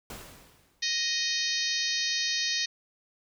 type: noise with exponential decay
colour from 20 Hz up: pink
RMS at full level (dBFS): -40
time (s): 0.1-1.02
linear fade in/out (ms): 2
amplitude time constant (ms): 200
type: harmonic tone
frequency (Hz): 622.3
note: D#5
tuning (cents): 0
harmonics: 3 / 4 / 5 / 6 / 7 / 8 / 9 / 10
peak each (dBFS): -34 / -37 / -38 / -33 / -32 / -36 / -35 / -38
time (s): 0.82-2.66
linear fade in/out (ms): 10
effects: none